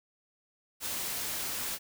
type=noise; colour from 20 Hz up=white; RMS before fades=-35 dBFS; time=0.8-1.79 s; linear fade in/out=50 ms; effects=none